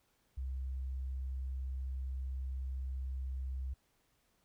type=tone; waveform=sine; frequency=65.41 Hz; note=C2; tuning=in tune; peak=-36 dBFS; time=0.37-3.74 s; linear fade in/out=10 ms; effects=pink hiss -75 dBFS RMS until 4.44 s